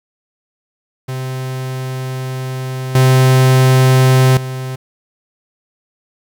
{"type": "tone with level steps", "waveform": "45% pulse", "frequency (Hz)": 130, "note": "C3", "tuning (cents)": -11, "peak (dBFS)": [-20, -7, -21], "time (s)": [1.08, 4.76], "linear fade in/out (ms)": 10, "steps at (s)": [2.95, 4.37], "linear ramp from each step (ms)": 2, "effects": ["8-bit"]}